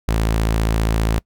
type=tone; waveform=sawtooth; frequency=55 Hz; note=A1; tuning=in tune; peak=-12 dBFS; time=0.08-1.19 s; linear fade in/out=0 ms; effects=noise-tail reverb RT60 0.1 s tail -24 dB re dry